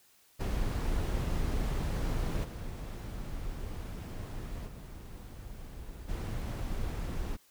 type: noise with level steps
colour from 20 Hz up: brown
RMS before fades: -31 / -39 / -45 / -35 dBFS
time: 0.39-7.37 s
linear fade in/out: 20 ms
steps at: 2.43 / 4.66 / 6.08 s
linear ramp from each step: 20 ms
effects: white hiss -64 dBFS RMS until 7.5 s